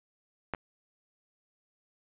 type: clicks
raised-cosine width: 0.5 ms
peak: -16 / -27 dBFS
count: 2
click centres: 0.537 / 0.548 s
effects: resampled to 8000 Hz